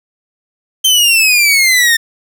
sawtooth exponential sweep, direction down, 3136 to 1809 Hz, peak -4 dBFS, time 0.84-1.97 s, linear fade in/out 10 ms, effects none

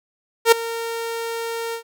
sawtooth tone with ADSR envelope, 460 Hz, A#4, 23 cents flat, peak -3 dBFS, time 0.45-1.83 s, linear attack 69 ms, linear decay 8 ms, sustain -18 dB, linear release 94 ms, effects none

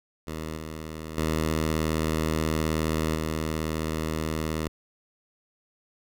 10% pulse tone with level steps, 78.9 Hz, D#2, 25 cents sharp, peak -24 / -27 / -16 / -19 dBFS, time 0.27-4.68 s, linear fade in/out 5 ms, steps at 0.57 / 1.18 / 3.15 s, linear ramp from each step 2 ms, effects none

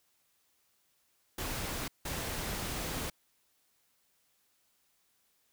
pink noise bursts at uneven times, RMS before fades -37 dBFS, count 2, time 1.38-1.88 / 2.05-3.1 s, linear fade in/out 5 ms, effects white hiss -73 dBFS RMS until 5.52 s

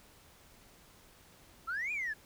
sine exponential two-way sweep, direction up then down, 1292 to 2489 to 1658 Hz, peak -32 dBFS, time 1.67-2.14 s, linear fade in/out 20 ms, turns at 1.92 s, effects tanh soft clip ceiling -30 dBFS + pink hiss -60 dBFS RMS until 2.25 s

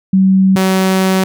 sine / sawtooth tone pair in turn, 190.5 / 188.97 Hz, G3 / F#3, -49 / +37 cents, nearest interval unison, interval 14 cents, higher first, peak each -6 dBFS, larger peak neither, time 0.13-0.56 / 0.56-1.24 s, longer second, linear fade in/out 5 ms, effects none

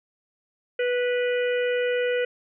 harmonic tone, 491.5 Hz, B4, 8 cents flat, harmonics 1 / 3 / 4 / 5 / 6, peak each -22 / -32 / -34 / -36 / -38 dBFS, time 0.79-2.25 s, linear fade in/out 5 ms, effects none

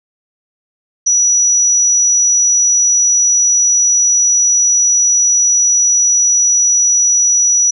sine tone, 5870 Hz, F#8, 15 cents flat, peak -8 dBFS, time 1.06-7.71 s, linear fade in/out 10 ms, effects none

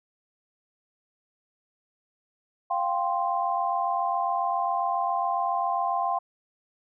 sine chord, F suspended second, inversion none, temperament just, 698.5 / 785.8 / 1047.7 Hz, F5 / G5 / C6, 0 / +4 / +2 cents, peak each -28 dBFS, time 2.7-6.19 s, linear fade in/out 10 ms, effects none

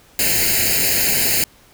white noise with comb filter, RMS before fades -17 dBFS, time 0.19-1.44 s, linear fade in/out 2 ms, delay 0.43 ms, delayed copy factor +1, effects pink hiss -50 dBFS RMS until 1.73 s

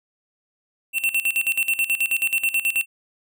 square tone with tremolo, 2700 Hz, E7, 41 cents sharp, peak -18 dBFS, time 0.93-2.86 s, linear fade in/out 50 ms, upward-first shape square, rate 9.3 Hz, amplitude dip 80%, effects none

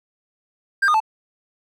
triangle tone with pitch steps, 1590 / 1223 / 875 Hz, G6 / D#6 / A5, +24 / -30 / -10 cents, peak -12 dBFS, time 0.82-1.003 s, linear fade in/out 10 ms, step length 61 ms, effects none

